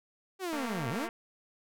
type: linear two-way sweep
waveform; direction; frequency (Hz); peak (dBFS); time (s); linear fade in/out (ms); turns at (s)
sawtooth; down then up; 392 to 110.8 to 392; -29; 0.39-1.09; 50; 0.89
type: click train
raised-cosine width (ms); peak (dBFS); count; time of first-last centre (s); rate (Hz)
0.5; -26; 129; 0.53-1.089; 229
effects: none